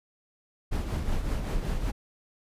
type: noise with tremolo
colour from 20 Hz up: brown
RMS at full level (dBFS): -26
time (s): 0.71-1.92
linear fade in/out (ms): 20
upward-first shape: triangle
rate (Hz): 5.3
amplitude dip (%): 55
effects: resampled to 32000 Hz